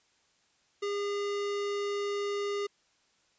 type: tone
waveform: square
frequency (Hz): 406.2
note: G#4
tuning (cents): -38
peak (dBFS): -31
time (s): 0.82-2.67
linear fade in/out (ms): 10
effects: white hiss -69 dBFS RMS until 3.38 s + resampled to 16000 Hz